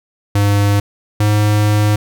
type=tone pair in turn; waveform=square; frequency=101.6 / 105 Hz; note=G#2 / G#2; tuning=-38 / +19 cents; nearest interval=minor second; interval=57 cents; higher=second; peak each=-11 dBFS; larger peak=neither; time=0.35-0.8 / 1.2-1.96 s; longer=second; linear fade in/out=5 ms; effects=none